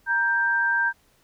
sine tone pair together, 936.9 / 1577 Hz, A#5 / G6, +8 / +10 cents, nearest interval major sixth, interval 902 cents, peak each -27 / -20 dBFS, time 0.06-0.93 s, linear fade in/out 50 ms, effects pink hiss -62 dBFS RMS until 1.23 s

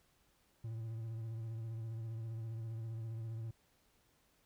triangle tone with vibrato, 112.9 Hz, A2, 45 cents sharp, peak -38 dBFS, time 0.64-3.51 s, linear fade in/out 5 ms, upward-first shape sine, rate 15 Hz, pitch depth 37 cents each way, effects pink hiss -73 dBFS RMS until 4.45 s

